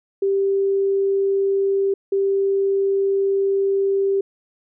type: tone pair in turn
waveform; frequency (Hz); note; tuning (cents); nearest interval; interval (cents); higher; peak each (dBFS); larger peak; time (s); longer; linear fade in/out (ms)
sine; 392.6 / 392.6; G4 / G4; +3 / +3; unison; 0; neither; -16 / -16; neither; 0.22-1.94 / 2.12-4.21; second; 5
effects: none